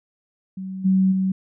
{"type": "tone with level steps", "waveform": "sine", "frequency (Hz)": 189.4, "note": "F#3", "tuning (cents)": 41, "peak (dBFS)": [-28, -14, -18], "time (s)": [0.57, 1.32], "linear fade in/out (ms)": 5, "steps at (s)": [0.84, 1.11], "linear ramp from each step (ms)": 20, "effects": []}